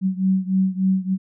sine beating tone pair, 188 / 191.4 Hz, F#3 / G3, +28 / -41 cents, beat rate 3.4 Hz, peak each -19 / -21 dBFS, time 0.01-1.18 s, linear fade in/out 50 ms, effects none

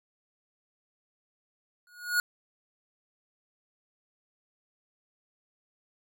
square tone with exponential growth, 1448 Hz, F#6, 38 cents flat, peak -21 dBFS, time 1.87-2.2 s, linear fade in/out 1 ms, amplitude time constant 71 ms, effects none

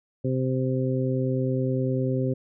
harmonic tone, 129.9 Hz, C3, 12 cents flat, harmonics 1 / 2 / 3 / 4, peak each -25 / -28 / -30 / -31 dBFS, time 0.24-2.34 s, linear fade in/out 10 ms, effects none

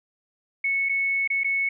sine tone with dropouts, 2206 Hz, C#7, 9 cents flat, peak -21 dBFS, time 0.64-1.69 s, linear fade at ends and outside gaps 5 ms, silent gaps 0.889-0.893 / 1.276-1.301 / 1.435-1.444 s, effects none

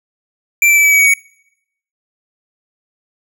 square tone with pitch steps, 2349 / 2330 / 2311 / 2293 / 2274 / 2256 / 2238 Hz, D7 / D7 / D7 / D7 / C#7 / C#7 / C#7, 0 / -14 / -28 / -42 / +44 / +30 / +16 cents, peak -8 dBFS, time 0.62-1.138 s, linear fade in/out 2 ms, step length 74 ms, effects noise-tail reverb RT60 0.8 s tail -26 dB re dry

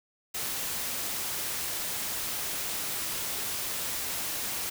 white noise, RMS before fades -33 dBFS, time 0.34-4.7 s, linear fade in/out 10 ms, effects none

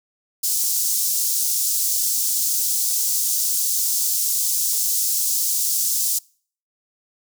pink high-pass noise, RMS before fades -21 dBFS, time 0.43-6.19 s, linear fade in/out 10 ms, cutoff 5700 Hz, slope 24 dB/octave, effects noise-tail reverb RT60 0.5 s tail -26 dB re dry

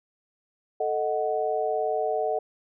sine chord, D# diminished, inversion second, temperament equal, 440 / 622.3 / 740 Hz, A4 / D#5 / F#5, 0 / 0 / 0 cents, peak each -28 dBFS, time 0.8-2.39 s, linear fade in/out 5 ms, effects none

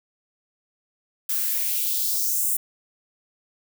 violet noise with high-pass filter sweep, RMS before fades -24 dBFS, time 1.29-2.57 s, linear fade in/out 5 ms, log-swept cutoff 1200 to 9300 Hz, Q 2.2, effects none

